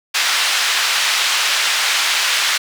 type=band-pass noise; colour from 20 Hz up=white; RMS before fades=-17 dBFS; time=0.14-2.58 s; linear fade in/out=10 ms; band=1200 to 4200 Hz; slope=12 dB/octave; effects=none